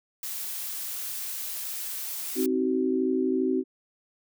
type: noise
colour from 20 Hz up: blue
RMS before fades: -34 dBFS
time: 0.23-2.46 s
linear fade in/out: 2 ms
type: chord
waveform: sine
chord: C diminished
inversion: none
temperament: just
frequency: 261.6 / 314 / 376.7 Hz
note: C4 / Eb4 / Gb4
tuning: 0 / +16 / +31 cents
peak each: -26 / -30 / -26 dBFS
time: 2.35-3.64 s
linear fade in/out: 50 ms
effects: none